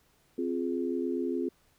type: chord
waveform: sine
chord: F minor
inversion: second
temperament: just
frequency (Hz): 261.9 / 349.2 / 419.1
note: C4 / F4 / Ab4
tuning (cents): +2 / 0 / +16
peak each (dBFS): -32 / -32 / -35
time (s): 0.38-1.49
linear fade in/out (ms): 5
effects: pink hiss -67 dBFS RMS until 1.78 s